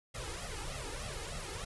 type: noise with flanger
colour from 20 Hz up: pink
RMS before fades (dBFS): -41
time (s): 0.14-1.65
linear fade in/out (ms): 10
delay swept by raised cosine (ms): 1.5 to 2.39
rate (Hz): 3.3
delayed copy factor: +0.95
effects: resampled to 24000 Hz